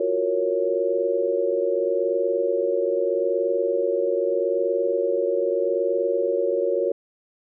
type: chord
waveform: sine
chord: Gb major seventh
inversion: third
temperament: equal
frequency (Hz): 349.2 / 370 / 466.2 / 554.4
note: F4 / Gb4 / Bb4 / Db5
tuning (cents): 0 / 0 / 0 / 0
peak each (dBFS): -29 / -26 / -24 / -24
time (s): 0-6.92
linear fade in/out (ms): 5
effects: none